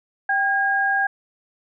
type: tone pair together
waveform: sine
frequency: 784 / 1628 Hz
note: G5 / G#6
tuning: 0 / -35 cents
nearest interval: octave + minor second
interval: 1265 cents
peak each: -22 / -19 dBFS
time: 0.29-1.07 s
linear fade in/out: 5 ms
effects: none